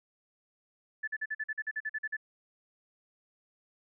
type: tone bursts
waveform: sine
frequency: 1741 Hz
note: A6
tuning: 19 cents flat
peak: -31 dBFS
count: 13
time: 1.03-2.168 s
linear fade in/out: 10 ms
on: 46 ms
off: 45 ms
effects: none